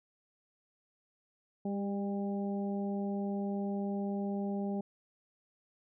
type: harmonic tone with a mistuned harmonic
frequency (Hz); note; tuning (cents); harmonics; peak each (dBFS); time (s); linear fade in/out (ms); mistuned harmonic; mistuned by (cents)
200.3; G3; +38; 1 / 2 / 3 / 4; -33 / -40 / -44 / -45; 1.65-4.81; 5; 2; -16
effects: none